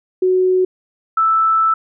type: tone pair in turn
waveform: sine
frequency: 370 / 1318.5 Hz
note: F#4 / E6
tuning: 0 / 0 cents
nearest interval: octave + minor seventh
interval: 2200 cents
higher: second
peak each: -11 dBFS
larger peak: neither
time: 0.22-0.65 / 1.17-1.74 s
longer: second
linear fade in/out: 5 ms
effects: none